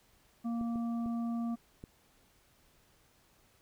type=harmonic tone; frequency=233.1 Hz; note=A#3; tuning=in tune; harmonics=1 / 3 / 5; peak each=-32 / -46 / -50 dBFS; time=0.44-1.56 s; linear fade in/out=20 ms
type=clicks; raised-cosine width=3 ms; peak=-32 dBFS; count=4; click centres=0.612 / 0.758 / 1.061 / 1.839 s
effects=pink hiss -67 dBFS RMS until 3.61 s